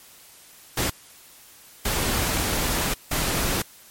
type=noise bursts at uneven times; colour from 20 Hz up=pink; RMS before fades=-24 dBFS; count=3; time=0.77-0.9 / 1.85-2.94 / 3.11-3.62 s; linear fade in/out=5 ms; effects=white hiss -49 dBFS RMS until 3.9 s + MP3 64 kbps